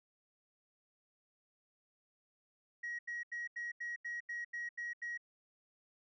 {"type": "tone bursts", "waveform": "sine", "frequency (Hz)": 1900, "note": "A#6", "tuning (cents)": 33, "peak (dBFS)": -37, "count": 10, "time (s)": [2.83, 5.177], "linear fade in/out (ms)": 10, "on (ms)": 160, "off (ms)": 83, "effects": ["tanh soft clip ceiling -36 dBFS"]}